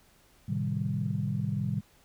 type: chord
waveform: sine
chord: A half-diminished seventh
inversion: none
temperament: equal with one note detuned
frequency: 110 / 130.81 / 154.67 / 196 Hz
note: A2 / C3 / Eb3 / G3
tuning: 0 / 0 / -10 / 0 cents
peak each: -33 dBFS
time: 0.48-1.81 s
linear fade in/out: 10 ms
effects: tanh soft clip ceiling -17 dBFS + pink hiss -62 dBFS RMS until 2.04 s